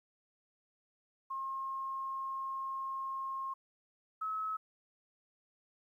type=tone pair in turn; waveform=sine; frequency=1072 / 1289 Hz; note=C6 / E6; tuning=+42 / -39 cents; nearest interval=minor third; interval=319 cents; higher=second; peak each=-36 / -34 dBFS; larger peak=second; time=1.3-3.54 / 4.21-4.57 s; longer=first; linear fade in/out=10 ms; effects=12-bit